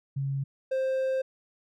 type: tone pair in turn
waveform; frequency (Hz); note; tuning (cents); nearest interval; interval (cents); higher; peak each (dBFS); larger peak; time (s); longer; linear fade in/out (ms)
sine / triangle; 137.4 / 526.3; C#3 / C5; -15 / +10; octave + major seventh; 2325; second; -27 / -23; second; 0.16-0.44 / 0.71-1.22; second; 10
effects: none